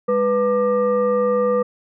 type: tone with frequency modulation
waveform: sine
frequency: 493.9 Hz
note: B4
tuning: in tune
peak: -15 dBFS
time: 0.08-1.63 s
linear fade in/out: 10 ms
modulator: 698 Hz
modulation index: 0.68
effects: none